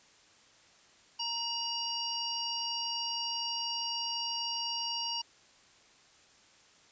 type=harmonic tone with a mistuned harmonic; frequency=932.3 Hz; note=A#5; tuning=in tune; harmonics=1 / 3 / 5 / 6; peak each=-40 / -38 / -37 / -38 dBFS; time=1.19-5.22 s; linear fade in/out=10 ms; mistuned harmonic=3; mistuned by=+42 cents; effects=white hiss -61 dBFS RMS until 6.91 s + resampled to 16000 Hz